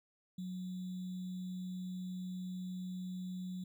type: tone with sample-and-hold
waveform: sine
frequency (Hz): 183.3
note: F#3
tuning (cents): -16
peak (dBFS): -39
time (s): 0.38-3.64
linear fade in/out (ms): 5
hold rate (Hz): 3675
effects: none